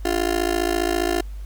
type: tone with amplitude modulation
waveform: 30% pulse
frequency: 349.2 Hz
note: F4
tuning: in tune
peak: -13 dBFS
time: 0.05-1.21 s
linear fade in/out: 5 ms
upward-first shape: sine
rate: 54.9 Hz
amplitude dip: 100%
effects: added 50 Hz sine -30 dBFS peak until 1.45 s + pink hiss -54 dBFS RMS until 1.45 s